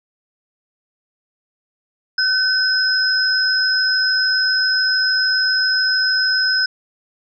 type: tone pair together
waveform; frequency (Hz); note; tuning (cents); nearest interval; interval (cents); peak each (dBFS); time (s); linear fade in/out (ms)
sine; 1520 / 5113; F#6 / D#8; +46 / +46; octave + major sixth; 2100; -17; 2.18-6.66; 5
effects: none